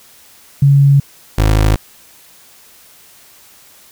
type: tone pair in turn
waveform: sine / 25% pulse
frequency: 140 / 52.99 Hz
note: C#3 / G#1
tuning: +18 / +36 cents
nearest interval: octave + perfect fourth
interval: 1682 cents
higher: first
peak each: -5 dBFS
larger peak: neither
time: 0.62-1 / 1.38-1.76 s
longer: neither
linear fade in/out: 5 ms
effects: white hiss -44 dBFS RMS until 3.91 s